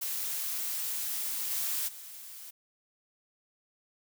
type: noise with level steps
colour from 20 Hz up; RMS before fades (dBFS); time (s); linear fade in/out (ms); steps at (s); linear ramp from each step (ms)
blue; -34 / -32 / -46; 0.01-2.51; 10; 1.5 / 1.87; 20
effects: none